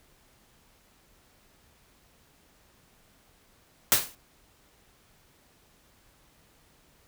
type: noise with exponential decay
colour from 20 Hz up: white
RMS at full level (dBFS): -17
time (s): 3.92-4.15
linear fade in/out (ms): 0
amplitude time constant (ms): 49
effects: pink hiss -62 dBFS RMS until 7.07 s